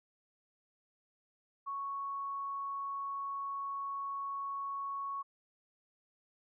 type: tone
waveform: sine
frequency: 1108.7 Hz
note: C#6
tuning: in tune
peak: -36 dBFS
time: 1.66-5.23 s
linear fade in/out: 20 ms
effects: none